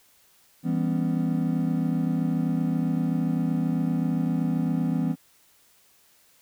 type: chord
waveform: triangle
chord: C# half-diminished seventh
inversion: first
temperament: just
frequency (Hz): 166.31 / 199.57 / 249.5 / 277.2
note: E3 / G3 / B3 / C#4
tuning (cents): +16 / +31 / +18 / 0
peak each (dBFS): -24 / -29 / -25 / -29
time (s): 0.63-5.16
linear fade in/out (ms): 50
effects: white hiss -60 dBFS RMS until 6.41 s